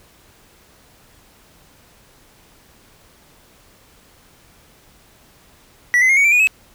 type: tone with pitch steps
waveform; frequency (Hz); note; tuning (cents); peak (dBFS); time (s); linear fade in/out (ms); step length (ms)
triangle; 1949 / 2041 / 2138 / 2239 / 2345 / 2456 / 2572; B6 / C7 / C7 / C#7 / D7 / D#7 / E7; -23 / -44 / +37 / +17 / -3 / -23 / -43; -9; 5.94-6.472; 0; 76
effects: pink hiss -51 dBFS RMS until 6.74 s